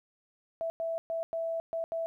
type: tone bursts at uneven times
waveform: sine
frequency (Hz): 659.3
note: E5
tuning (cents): 0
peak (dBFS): -30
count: 6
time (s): 0.61-0.7 / 0.8-0.98 / 1.1-1.23 / 1.33-1.6 / 1.73-1.84 / 1.92-2.06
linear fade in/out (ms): 0
effects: 12-bit